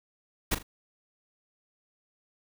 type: noise with echo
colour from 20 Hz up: pink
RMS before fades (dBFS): -26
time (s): 0.51-0.55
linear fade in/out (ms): 10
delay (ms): 40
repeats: 2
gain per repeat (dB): -11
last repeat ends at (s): 0.63
effects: none